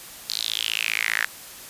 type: tone with high-pass filter sweep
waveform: sawtooth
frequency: 55 Hz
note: A1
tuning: in tune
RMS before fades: -26 dBFS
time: 0.29-1.25 s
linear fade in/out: 5 ms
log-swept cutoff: 4400 to 1700 Hz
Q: 5.6
effects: white hiss -41 dBFS RMS until 1.69 s + resampled to 32000 Hz